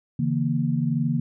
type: tone cluster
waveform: sine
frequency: 140.4 / 162.2 / 233.9 Hz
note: C#3 / E3 / A#3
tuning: +22 / -28 / +6 cents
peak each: -25 dBFS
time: 0.19-1.2 s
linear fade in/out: 5 ms
effects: none